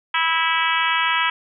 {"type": "harmonic tone", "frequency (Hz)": 326.9, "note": "E4", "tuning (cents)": -14, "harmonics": [3, 4, 5, 6, 7, 8, 9, 10], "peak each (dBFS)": [-23, -24, -25, -26, -26, -27, -28, -28], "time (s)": [0.14, 1.3], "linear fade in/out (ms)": 5, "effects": []}